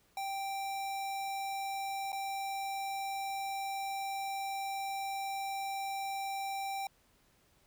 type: tone with dropouts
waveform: square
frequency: 784 Hz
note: G5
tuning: in tune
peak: -36 dBFS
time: 0.17-6.87 s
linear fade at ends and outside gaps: 2 ms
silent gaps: 2.12-2.128 s
effects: pink hiss -69 dBFS RMS until 7.66 s